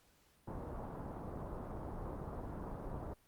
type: low-pass noise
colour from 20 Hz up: pink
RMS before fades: -44 dBFS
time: 0.47-3.14 s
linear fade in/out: 10 ms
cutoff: 1100 Hz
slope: 24 dB/octave
effects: pink hiss -70 dBFS RMS until 3.27 s + Opus 48 kbps